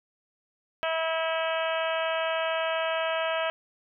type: harmonic tone with a mistuned harmonic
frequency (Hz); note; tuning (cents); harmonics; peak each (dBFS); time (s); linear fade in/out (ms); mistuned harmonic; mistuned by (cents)
324.3; E4; -28; 2 / 3 / 4 / 5 / 6 / 7 / 8 / 9 / 10; -28 / -35 / -34 / -35 / -41 / -40 / -37 / -39 / -40; 0.83-3.5; 0; 10; -36
effects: none